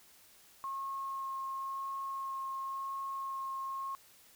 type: tone with vibrato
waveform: sine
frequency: 1080 Hz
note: C#6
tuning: 45 cents flat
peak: -36 dBFS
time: 0.64-3.95 s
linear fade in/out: 0 ms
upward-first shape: sine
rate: 0.95 Hz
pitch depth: 9 cents each way
effects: white hiss -61 dBFS RMS until 4.35 s